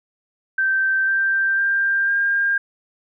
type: tone with pitch steps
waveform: sine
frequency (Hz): 1557 / 1573.3 / 1589.7 / 1606.3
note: G6 / G6 / G6 / G6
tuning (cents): -12 / +6 / +24 / +42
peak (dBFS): -16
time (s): 0.58-2.58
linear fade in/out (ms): 5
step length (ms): 500
effects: none